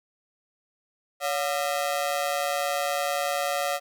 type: ring-modulated tone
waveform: sawtooth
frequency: 642 Hz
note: E5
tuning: 46 cents flat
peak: -18 dBFS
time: 1.2-3.8 s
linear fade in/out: 50 ms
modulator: 74.7 Hz
effects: none